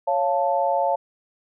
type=chord; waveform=sine; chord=Db augmented; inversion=none; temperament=equal with one note detuned; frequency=554.4 / 695.2 / 880 Hz; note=Db5 / F5 / A5; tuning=0 / -8 / 0 cents; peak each=-23 dBFS; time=0.07-0.96 s; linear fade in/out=10 ms; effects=none

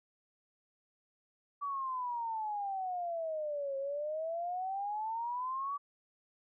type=exponential two-way sweep; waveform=sine; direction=down then up; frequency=1152 to 540 to 1152 Hz; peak=-34 dBFS; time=1.61-5.78 s; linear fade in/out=20 ms; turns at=3.77 s; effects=none

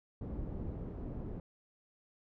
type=low-pass noise; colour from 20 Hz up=pink; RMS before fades=-41 dBFS; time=0.21-1.4 s; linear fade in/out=2 ms; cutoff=370 Hz; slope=12 dB/octave; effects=none

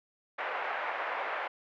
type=band-pass noise; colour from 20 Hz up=pink; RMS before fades=-35 dBFS; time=0.38-1.48 s; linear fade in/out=10 ms; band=580 to 2200 Hz; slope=24 dB/octave; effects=none

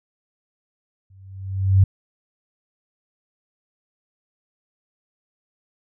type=tone with exponential growth; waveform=sine; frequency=96 Hz; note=G2; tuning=36 cents flat; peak=-8 dBFS; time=1.1-1.84 s; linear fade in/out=5 ms; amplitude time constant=160 ms; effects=none

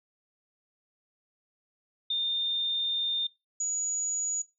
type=tone pair in turn; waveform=sine; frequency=3621 / 6836 Hz; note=A7 / G#8; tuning=+49 / +49 cents; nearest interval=major seventh; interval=1100 cents; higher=second; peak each=-26 / -27 dBFS; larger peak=first; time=2.1-3.27 / 3.6-4.42 s; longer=first; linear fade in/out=5 ms; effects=noise-tail reverb RT60 0.2 s tail -19 dB re dry

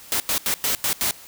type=noise bursts at uneven times; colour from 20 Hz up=white; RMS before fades=-22 dBFS; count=6; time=0.12-0.2 / 0.29-0.38 / 0.46-0.54 / 0.64-0.75 / 0.84-0.93 / 1.01-1.11 s; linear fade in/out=0 ms; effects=white hiss -44 dBFS RMS until 1.27 s

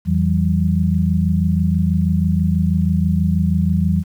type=tone cluster; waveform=sine; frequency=85.3 / 165 / 191.2 Hz; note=F2 / E3 / G3; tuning=-40 / +2 / -43 cents; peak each=-18 / -18 / -18 dBFS; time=0.05-4.04 s; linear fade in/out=50 ms; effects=8-bit

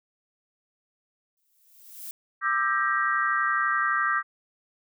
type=noise with exponential growth; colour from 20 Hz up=violet; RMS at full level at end=-36 dBFS; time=1.37-2.11 s; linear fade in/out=1 ms; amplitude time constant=160 ms
type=chord; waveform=sine; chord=E half-diminished seventh; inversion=third; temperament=just; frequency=1186.7 / 1318.5 / 1582.2 / 1898.7 Hz; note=D6 / E6 / G6 / Bb6; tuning=+18 / 0 / +16 / +31 cents; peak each=-26 / -29 / -27 / -29 dBFS; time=2.41-4.23 s; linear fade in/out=50 ms
effects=none

